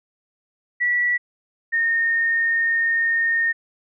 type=tone pair in turn; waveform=sine; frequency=1948 / 1836.9 Hz; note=B6 / A#6; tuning=-24 / -26 cents; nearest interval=minor second; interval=102 cents; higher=first; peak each=-17 dBFS; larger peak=neither; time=0.8-1.18 / 1.72-3.53 s; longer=second; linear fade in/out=20 ms; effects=none